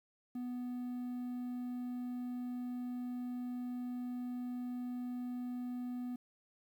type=tone with quantisation; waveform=triangle; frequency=247 Hz; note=B3; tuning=in tune; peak=-36 dBFS; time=0.35-6.16 s; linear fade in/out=5 ms; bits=11; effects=none